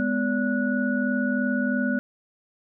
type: tone cluster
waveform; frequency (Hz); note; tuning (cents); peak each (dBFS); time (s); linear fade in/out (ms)
sine; 208 / 251 / 573 / 1467; G#3 / B3 / D5 / F#6; +3 / +28 / -43 / -15; -27 / -24 / -32 / -29; 0-1.99; 0
effects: none